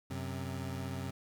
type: tone pair together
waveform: 25% pulse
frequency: 92.5 / 130.81 Hz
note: F#2 / C3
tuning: 0 / 0 cents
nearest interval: tritone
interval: 600 cents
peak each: -36 / -36 dBFS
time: 0.1-1.11 s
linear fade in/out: 10 ms
effects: 12-bit